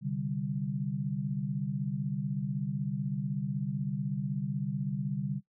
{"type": "chord", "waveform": "sine", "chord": "C suspended second", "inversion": "none", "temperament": "equal", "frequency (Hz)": [130.81, 146.83, 196], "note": ["C3", "D3", "G3"], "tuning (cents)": [0, 0, 0], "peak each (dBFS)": [-36, -33, -35], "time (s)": [0.01, 5.41], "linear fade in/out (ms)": 50, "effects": ["noise-tail reverb RT60 0.1 s tail -18 dB re dry"]}